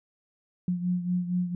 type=beating tone pair; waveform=sine; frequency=178 / 182.3 Hz; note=F3 / F#3; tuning=+33 / -25 cents; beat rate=4.3 Hz; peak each=-26 / -32 dBFS; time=0.68-1.55 s; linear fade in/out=2 ms; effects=none